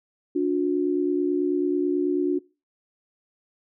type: tone pair together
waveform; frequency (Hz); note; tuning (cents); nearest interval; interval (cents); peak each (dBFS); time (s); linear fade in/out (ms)
sine; 291.1 / 360.3; D4 / F#4; -15 / -46; major third; 369; -23; 0.35-2.39; 10
effects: noise-tail reverb RT60 0.3 s tail -22 dB re dry